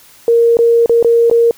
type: tone with dropouts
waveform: sine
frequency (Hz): 466.2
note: A#4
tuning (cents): 0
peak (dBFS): -6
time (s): 0.28-1.51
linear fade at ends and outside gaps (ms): 1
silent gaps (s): 0.57-0.589 / 0.86-0.895 / 1.027-1.046 / 1.299-1.312
effects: white hiss -43 dBFS RMS until 1.57 s